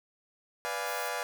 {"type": "chord", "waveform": "20% pulse", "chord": "B diminished seventh", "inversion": "none", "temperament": "equal", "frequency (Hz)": [493.9, 587.3, 698.5, 830.6], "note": ["B4", "D5", "F5", "Ab5"], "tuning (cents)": [0, 0, 0, 0], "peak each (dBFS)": -33, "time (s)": [0.65, 1.23], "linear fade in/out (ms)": 0}
{"type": "noise", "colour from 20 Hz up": "violet", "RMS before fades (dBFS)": -44, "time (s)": [0.86, 1.09], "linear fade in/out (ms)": 5}
{"effects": []}